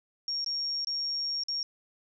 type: tone with dropouts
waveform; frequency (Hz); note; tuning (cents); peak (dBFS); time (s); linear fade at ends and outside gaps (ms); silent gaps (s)
sine; 5550; F8; -12; -29; 0.28-1.63; 1; 0.445-0.462 / 0.847-0.871 / 1.436-1.484
effects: none